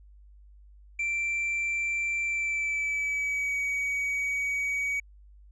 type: tone with pitch glide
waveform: triangle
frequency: 2349 to 2261 Hz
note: D7 to C#7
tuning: 0 to +34 cents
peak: -25 dBFS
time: 0.99-5 s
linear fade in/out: 5 ms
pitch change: -66 cents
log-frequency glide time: 2.24-3.58 s
effects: added 50 Hz sine -50 dBFS peak until 5.51 s + resampled to 24000 Hz